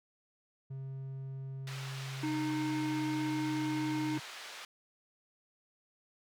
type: tone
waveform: triangle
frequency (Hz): 134.2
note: C3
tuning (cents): +44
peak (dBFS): -37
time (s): 0.7-4.2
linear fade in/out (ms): 10
type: band-pass noise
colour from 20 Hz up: white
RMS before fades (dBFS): -47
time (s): 1.67-4.65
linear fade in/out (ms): 2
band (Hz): 670 to 3800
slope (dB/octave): 12
type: harmonic tone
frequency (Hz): 307.7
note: D#4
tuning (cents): -19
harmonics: 1 / 3 / 5 / 7 / 8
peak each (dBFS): -32 / -43 / -52 / -49 / -61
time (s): 2.23-4.18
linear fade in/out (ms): 5
effects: none